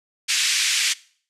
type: band-pass noise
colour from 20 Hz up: pink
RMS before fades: -21 dBFS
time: 0.28-0.94 s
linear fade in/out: 20 ms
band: 2100 to 8400 Hz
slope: 24 dB/octave
effects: noise-tail reverb RT60 0.5 s tail -21 dB re dry + resampled to 32000 Hz